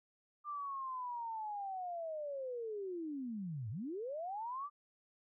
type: linear two-way sweep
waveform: sine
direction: down then up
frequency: 1196 to 99 to 1196 Hz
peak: -39 dBFS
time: 0.44-4.7 s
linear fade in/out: 50 ms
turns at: 3.7 s
effects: none